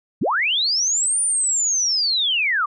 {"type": "linear two-way sweep", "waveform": "sine", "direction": "up then down", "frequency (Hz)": [100, 9397, 1119], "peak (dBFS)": -17, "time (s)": [0.21, 2.66], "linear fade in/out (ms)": 10, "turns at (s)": 1.21, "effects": []}